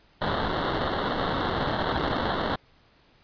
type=noise with sample-and-hold; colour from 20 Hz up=blue; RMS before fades=-27 dBFS; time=0.21-2.56 s; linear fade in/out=10 ms; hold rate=2450 Hz; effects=pink hiss -60 dBFS RMS until 3.23 s + resampled to 11025 Hz